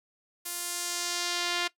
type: tone with band-pass filter sweep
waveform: sawtooth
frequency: 349.9 Hz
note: F4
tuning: 3 cents sharp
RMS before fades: -32 dBFS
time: 0.45-1.68 s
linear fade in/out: 10 ms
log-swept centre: 12000 to 3100 Hz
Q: 1.1
effects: noise-tail reverb RT60 0.1 s tail -18 dB re dry